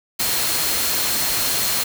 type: tone in noise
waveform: sine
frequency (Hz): 4228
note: C8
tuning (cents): +17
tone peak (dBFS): -29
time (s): 0.19-1.84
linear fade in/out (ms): 10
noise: white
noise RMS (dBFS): -21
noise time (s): 0.19-1.84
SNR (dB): -11
effects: none